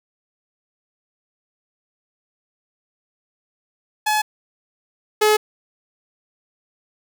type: tone pair in turn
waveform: sawtooth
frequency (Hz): 852 / 426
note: G#5 / G#4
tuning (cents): +44 / +44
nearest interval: octave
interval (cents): 1200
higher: first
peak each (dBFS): -13 / -9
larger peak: second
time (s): 4.06-4.22 / 5.21-5.37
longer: neither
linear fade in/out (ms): 10
effects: none